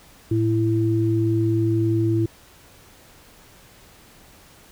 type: tone pair together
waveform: sine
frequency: 111.1 / 332.9 Hz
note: A2 / E4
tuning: +17 / +17 cents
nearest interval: octave + perfect fifth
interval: 1900 cents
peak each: -20 dBFS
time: 0.31-2.26 s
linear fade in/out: 5 ms
effects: pink hiss -50 dBFS RMS until 4.71 s